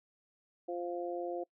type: harmonic tone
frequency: 174.61 Hz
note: F3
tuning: in tune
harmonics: 2 / 3 / 4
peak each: -38 / -40 / -41 dBFS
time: 0.68-1.44 s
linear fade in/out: 10 ms
effects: noise-tail reverb RT60 0.1 s tail -24 dB re dry